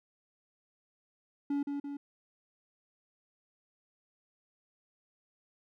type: tone with echo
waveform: triangle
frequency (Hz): 284.2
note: C#4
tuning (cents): +43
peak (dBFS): -27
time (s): 1.5-1.63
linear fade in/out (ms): 5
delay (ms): 170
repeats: 2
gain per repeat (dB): -4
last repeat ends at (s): 1.97
effects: none